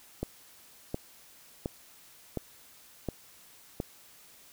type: click train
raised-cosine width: 2 ms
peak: -18 dBFS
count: 6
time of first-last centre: 0.23-3.801 s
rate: 1.4 Hz
effects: white hiss -56 dBFS RMS until 4.52 s